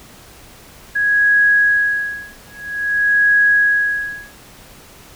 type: tone with tremolo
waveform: sine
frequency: 1661.2 Hz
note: G#6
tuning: in tune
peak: -9 dBFS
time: 0.95-4.39 s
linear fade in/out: 10 ms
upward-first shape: sine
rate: 0.51 Hz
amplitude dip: 100%
effects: pink hiss -42 dBFS RMS until 5.15 s